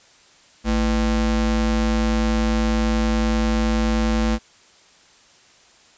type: ring-modulated tone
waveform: square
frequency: 138.59 Hz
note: C#3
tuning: in tune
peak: -15 dBFS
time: 0.64-4.39 s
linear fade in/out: 50 ms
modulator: 83.7 Hz
effects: white hiss -52 dBFS RMS until 5.97 s + resampled to 16000 Hz